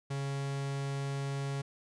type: tone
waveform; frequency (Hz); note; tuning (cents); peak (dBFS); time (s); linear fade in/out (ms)
45% pulse; 138.59; C#3; 0; -33; 0.1-1.62; 10
effects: resampled to 22050 Hz